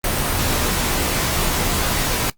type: noise with comb filter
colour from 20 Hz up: pink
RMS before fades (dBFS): -20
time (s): 0.04-2.3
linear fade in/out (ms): 2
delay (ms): 19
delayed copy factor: -0.6
effects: noise-tail reverb RT60 0.1 s tail -19 dB re dry + Opus 32 kbps